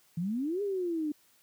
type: exponential two-way sweep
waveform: sine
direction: up then down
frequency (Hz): 160.3 to 415.3 to 292.6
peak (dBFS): -29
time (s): 0.17-1.12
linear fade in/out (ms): 5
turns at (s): 0.62
effects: white hiss -65 dBFS RMS until 1.42 s + high-pass 80 Hz 12 dB/octave